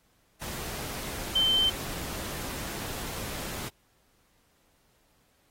sine tone in noise, 3100 Hz, G7, 20 cents flat, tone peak -21 dBFS, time 1.35-1.7 s, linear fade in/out 10 ms, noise pink, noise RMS -37 dBFS, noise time 0.41-3.69 s, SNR +13 dB, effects pink hiss -68 dBFS RMS until 5.5 s + AAC 48 kbps

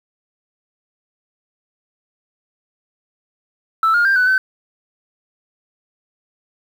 sine tone with pitch steps, 1320 / 1419 / 1585 / 1494 / 1528 Hz, E6 / F6 / G6 / F#6 / G6, +2 / +27 / +19 / +16 / -45 cents, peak -10 dBFS, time 3.83-4.38 s, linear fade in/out 2 ms, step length 110 ms, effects tanh soft clip ceiling -9 dBFS + 7-bit

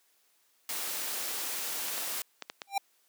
white noise, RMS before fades -35 dBFS, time 0.69-2.22 s, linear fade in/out 2 ms
clicks, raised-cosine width 0.2 ms, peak -20 dBFS, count 5, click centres 1.884 / 1.979 / 2.423 / 2.499 / 2.618 s
square tone with exponential growth, 792 Hz, G5, 18 cents sharp, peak -24 dBFS, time 2.67-2.78 s, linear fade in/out 5 ms, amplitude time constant 22 ms
effects white hiss -69 dBFS RMS until 3.08 s + high-pass 300 Hz 12 dB/octave

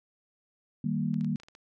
sine chord, Eb major, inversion none, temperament equal, 155.56 / 196 / 233.1 Hz, Eb3 / G3 / Bb3, 0 / 0 / 0 cents, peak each -31 dBFS, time 0.84-1.36 s, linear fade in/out 5 ms
clicks, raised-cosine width 0.2 ms, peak -34 dBFS, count 8, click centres 1.142 / 1.21 / 1.246 / 1.359 / 1.4 / 1.434 / 1.485 / 1.551 s
effects none

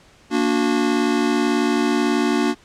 square chord, Bb augmented, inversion none, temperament just, 233.1 / 291.4 / 364.2 Hz, Bb3 / D4 / F#4, 0 / -13 / -27 cents, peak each -22 / -21 / -23 dBFS, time 0.3-2.55 s, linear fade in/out 50 ms, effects pink hiss -51 dBFS RMS until 2.64 s + low-pass 7000 Hz 12 dB/octave

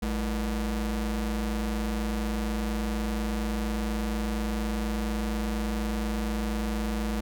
45% pulse ring-modulated tone, 134.4 Hz, C3, 47 cents sharp, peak -24 dBFS, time 0.02-7.21 s, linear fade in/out 10 ms, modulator 79.3 Hz, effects none

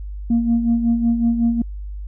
sine tone with tremolo, 233.1 Hz, A#3, in tune, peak -11 dBFS, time 0.3-1.62 s, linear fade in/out 5 ms, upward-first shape sine, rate 5.4 Hz, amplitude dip 60%, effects tanh soft clip ceiling -10 dBFS + added 50 Hz sine -27 dBFS peak until 2.07 s

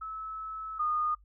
sine tone pair in turn, 1300 / 1227 Hz, E6 / D#6, -24 / -25 cents, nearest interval minor second, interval 101 cents, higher first, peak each -36 / -27 dBFS, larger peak second, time 0.01-0.79 / 0.79-1.15 s, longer first, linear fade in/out 10 ms, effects noise-tail reverb RT60 0.1 s tail -19 dB re dry + added 50 Hz sine -56 dBFS peak until 1.24 s

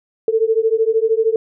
sine beating tone pair, 440 / 453 Hz, A4 / A#4, 0 / -50 cents, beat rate 13 Hz, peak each -16 dBFS, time 0.28-1.36 s, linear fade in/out 2 ms, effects none

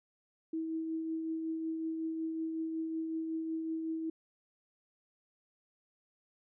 sine tone with tremolo, 322.5 Hz, E4, 38 cents flat, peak -32 dBFS, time 0.53-4.1 s, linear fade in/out 5 ms, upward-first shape triangle, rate 5.4 Hz, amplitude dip 35%, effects none

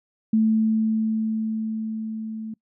sine tone with level ramp, 220 Hz, A3, in tune, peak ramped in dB -15 to -30 dBFS, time 0.33-2.54 s, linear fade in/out 5 ms, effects noise-tail reverb RT60 0.1 s tail -24 dB re dry

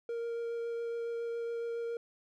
triangle tone with vibrato, 466.2 Hz, A#4, in tune, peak -32 dBFS, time 0.09-1.97 s, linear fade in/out 2 ms, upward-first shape triangle, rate 7.2 Hz, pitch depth 10 cents each way, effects none

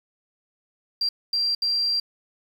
triangle tone bursts at uneven times, 4732 Hz, D8, 12 cents sharp, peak -17 dBFS, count 3, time 1.01-1.09 / 1.33-1.55 / 1.62-2 s, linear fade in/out 5 ms, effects tanh soft clip ceiling -19 dBFS + 8-bit

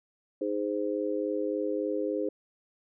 harmonic tone, 103.5 Hz, G#2, 5 cents flat, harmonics 3 / 4 / 5, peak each -32 / -32 / -32 dBFS, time 0.41-2.29 s, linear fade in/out 5 ms, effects none

